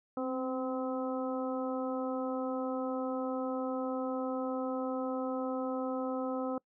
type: harmonic tone with a mistuned harmonic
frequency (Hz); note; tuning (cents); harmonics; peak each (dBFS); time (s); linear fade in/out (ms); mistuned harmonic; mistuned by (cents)
257.6; C4; -27; 1 / 2 / 3 / 4 / 5; -35 / -36 / -42 / -46 / -43; 0.17-6.58; 2; 1; +34
effects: noise-tail reverb RT60 0.1 s tail -25 dB re dry